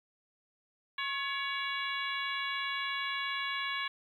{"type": "harmonic tone with a mistuned harmonic", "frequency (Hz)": 563, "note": "C#5", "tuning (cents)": 27, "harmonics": [2, 3, 4, 5, 6, 7], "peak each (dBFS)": [-38, -38, -38, -42, -41, -45], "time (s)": [0.98, 3.88], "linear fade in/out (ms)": 5, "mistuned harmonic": 2, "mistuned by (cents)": -60, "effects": ["11-bit"]}